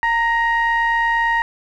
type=ring-modulated tone; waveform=triangle; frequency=478.1 Hz; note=A#4; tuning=44 cents sharp; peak=-10 dBFS; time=0.03-1.42 s; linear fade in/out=0 ms; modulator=1400 Hz; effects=none